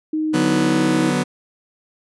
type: tone with pitch glide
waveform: sine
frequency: 311.1 to 317.3 Hz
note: D#4 to D#4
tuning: 0 to +34 cents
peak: -18 dBFS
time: 0.13-1.1 s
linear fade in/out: 5 ms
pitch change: +34 cents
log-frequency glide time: 0.35-0.57 s
type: chord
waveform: sawtooth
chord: B minor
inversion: first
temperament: just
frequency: 148.16 / 185.21 / 246.9 Hz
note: D3 / F#3 / B3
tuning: +16 / +2 / 0 cents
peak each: -20 / -18 / -16 dBFS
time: 0.33-1.24 s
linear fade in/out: 20 ms
effects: resampled to 24000 Hz